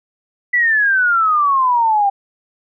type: exponential sweep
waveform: sine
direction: down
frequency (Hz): 1989 to 784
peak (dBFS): -11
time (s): 0.53-2.1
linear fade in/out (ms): 10
effects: none